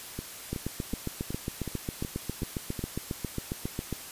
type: two click trains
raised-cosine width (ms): 3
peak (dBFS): -21 / -18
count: 8 / 26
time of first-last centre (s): 0.19-2.792 / 0.53-3.927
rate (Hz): 2.69 / 7.36
effects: white hiss -43 dBFS RMS until 4.11 s + resampled to 32000 Hz